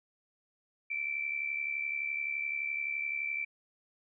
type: tone with amplitude modulation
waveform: sine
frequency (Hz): 2334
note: D7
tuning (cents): -11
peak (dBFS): -29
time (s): 0.9-3.45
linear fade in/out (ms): 10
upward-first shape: sine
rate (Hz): 71.7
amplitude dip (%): 65
effects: none